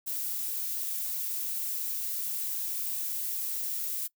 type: noise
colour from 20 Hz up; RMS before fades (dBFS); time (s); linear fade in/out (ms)
violet; -33; 0.06-4.08; 20
effects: noise-tail reverb RT60 0.1 s tail -22 dB re dry